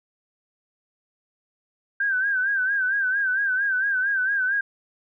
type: tone with vibrato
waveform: sine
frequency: 1568 Hz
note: G6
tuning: in tune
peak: -20 dBFS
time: 2-4.61 s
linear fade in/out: 5 ms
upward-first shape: sine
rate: 4.4 Hz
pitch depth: 87 cents each way
effects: none